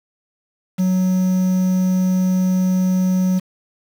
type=tone with quantisation; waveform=triangle; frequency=185 Hz; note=F#3; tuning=in tune; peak=-12 dBFS; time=0.78-3.4 s; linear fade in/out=20 ms; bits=6; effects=none